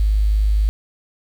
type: tone with quantisation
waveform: sine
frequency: 51.91 Hz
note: G#1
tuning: in tune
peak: -13 dBFS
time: 0-0.69 s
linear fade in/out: 0 ms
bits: 7
effects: none